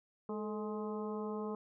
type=harmonic tone with a mistuned harmonic; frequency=209.9 Hz; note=G#3; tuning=19 cents sharp; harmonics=1 / 2 / 3 / 4 / 5 / 6; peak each=-40 / -40 / -50 / -49 / -48 / -53 dBFS; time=0.29-1.55 s; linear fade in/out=2 ms; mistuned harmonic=2; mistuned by=+56 cents; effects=none